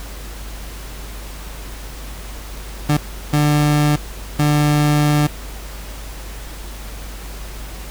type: tone bursts at uneven times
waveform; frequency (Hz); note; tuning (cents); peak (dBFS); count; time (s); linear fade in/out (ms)
30% pulse; 148.3; D3; +17; -10; 3; 2.89-2.97 / 3.33-3.96 / 4.39-5.27; 5
effects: added 50 Hz sine -30 dBFS peak until 7.9 s + pink hiss -36 dBFS RMS until 7.9 s